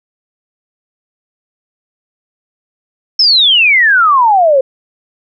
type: exponential sweep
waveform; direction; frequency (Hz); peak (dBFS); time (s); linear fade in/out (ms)
sine; down; 5400 to 514; -5; 3.19-4.61; 5
effects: none